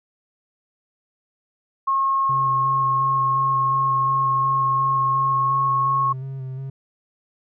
sine tone with pitch glide, 1083 to 1093.7 Hz, C#6 to C#6, -41 to -24 cents, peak -17 dBFS, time 1.87-6.13 s, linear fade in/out 10 ms, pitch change +17 cents, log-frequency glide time 5.22-5.57 s
triangle tone with vibrato, 132.8 Hz, C3, 26 cents sharp, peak -26 dBFS, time 2.29-6.7 s, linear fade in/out 5 ms, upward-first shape square, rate 2.8 Hz, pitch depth 25 cents each way
effects none

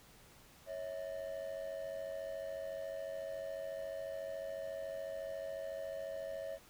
triangle ring-modulated tone, 600 Hz, D5, 37 cents sharp, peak -35 dBFS, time 0.66-6.59 s, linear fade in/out 50 ms, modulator 47 Hz, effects pink hiss -61 dBFS RMS until 6.69 s

